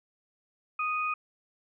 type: tone pair together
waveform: sine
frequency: 1242.5 / 2485 Hz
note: D#6 / D#7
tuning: -3 / -3 cents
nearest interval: octave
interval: 1200 cents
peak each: -29 / -32 dBFS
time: 0.79-1.14 s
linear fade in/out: 5 ms
effects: none